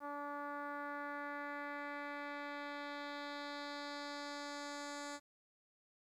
10% pulse tone with low-pass filter sweep, 288.5 Hz, D4, 31 cents flat, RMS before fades -45 dBFS, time 0-5.2 s, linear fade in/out 50 ms, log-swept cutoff 1100 to 7500 Hz, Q 1.8, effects 12-bit

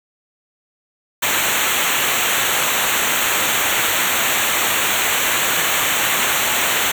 pink noise with comb filter, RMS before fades -18 dBFS, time 1.22-6.92 s, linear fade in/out 10 ms, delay 0.2 ms, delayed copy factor -1, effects none

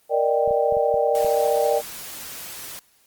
sine chord, Eb major seventh, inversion second, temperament equal, 466.2 / 587.3 / 622.3 / 784 Hz, Bb4 / D5 / Eb5 / G5, 0 / 0 / 0 / 0 cents, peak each -22 / -21 / -26 / -24 dBFS, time 0.09-1.82 s, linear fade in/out 50 ms
clicks, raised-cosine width 5 ms, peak -27 dBFS, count 6, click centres 0.477 / 0.509 / 0.724 / 0.769 / 0.942 / 1.247 s
white noise, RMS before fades -36 dBFS, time 1.15-2.79 s, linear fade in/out 0 ms
effects white hiss -60 dBFS RMS until 3.06 s + Opus 24 kbps

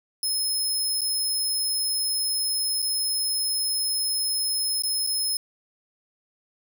20% pulse tone with dropouts, 5170 Hz, E8, 34 cents flat, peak -18 dBFS, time 0.23-5.37 s, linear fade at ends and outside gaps 2 ms, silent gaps 1.009-1.016 / 2.82-2.825 / 4.822-4.835 / 5.066-5.072 s, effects none

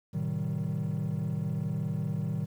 triangle chord, A half-diminished seventh, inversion none, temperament equal with one note detuned, 110 / 130.81 / 155.56 / 191.74 Hz, A2 / C3 / Eb3 / G3, 0 / 0 / 0 / -38 cents, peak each -33 / -34 / -29 / -33 dBFS, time 0.13-2.46 s, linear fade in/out 20 ms, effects tanh soft clip ceiling -22 dBFS + 10-bit

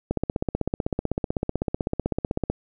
click train, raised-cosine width 2 ms, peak -10 dBFS, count 39, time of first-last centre 0.11-2.5 s, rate 15.9 Hz, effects none

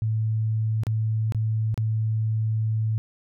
sine tone with dropouts, 110 Hz, A2, in tune, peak -21 dBFS, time 0.02-2.98 s, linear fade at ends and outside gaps 0 ms, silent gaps 0.835-0.868 / 1.322-1.347 / 1.743-1.777 s, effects none

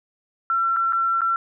sine tone with dropouts, 1353 Hz, E6, 45 cents sharp, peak -18 dBFS, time 0.5-1.36 s, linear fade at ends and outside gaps 1 ms, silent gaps 0.763-0.768 / 0.924-0.931 / 1.208-1.217 s, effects none

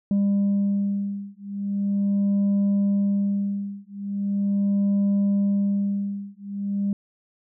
sine beating tone pair, 200 / 200.4 Hz, G3 / G3, +35 / +38 cents, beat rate 0.4 Hz, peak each -21 dBFS, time 0.11-6.93 s, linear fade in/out 2 ms, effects tanh soft clip ceiling -17 dBFS

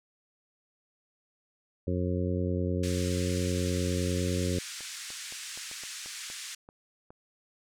harmonic tone, 89.9 Hz, F#2, 49 cents flat, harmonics 1 / 2 / 3 / 4 / 5 / 6, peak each -30 / -33 / -35 / -36 / -37 / -38 dBFS, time 1.87-4.59 s, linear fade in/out 5 ms
white band-pass noise, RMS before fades -41 dBFS, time 2.83-6.55 s, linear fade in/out 5 ms, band 1500 to 8500 Hz, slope 24 dB/octave
clicks, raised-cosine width 1 ms, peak -35 dBFS, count 10, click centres 4.807 / 5.104 / 5.324 / 5.575 / 5.714 / 5.836 / 6.06 / 6.301 / 6.689 / 7.105 s
effects none

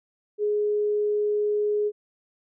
sine tone, 417.7 Hz, G#4, 10 cents sharp, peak -21 dBFS, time 0.38-1.92 s, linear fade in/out 50 ms, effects none

